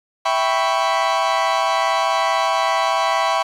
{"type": "chord", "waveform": "40% pulse", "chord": "C# half-diminished seventh", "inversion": "first", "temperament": "equal", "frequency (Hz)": [659.3, 784, 987.8, 1108.7], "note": ["E5", "G5", "B5", "C#6"], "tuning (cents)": [0, 0, 0, 0], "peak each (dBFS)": -21, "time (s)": [0.25, 3.43], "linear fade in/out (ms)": 10, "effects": ["low-pass 5000 Hz 12 dB/octave", "8-bit"]}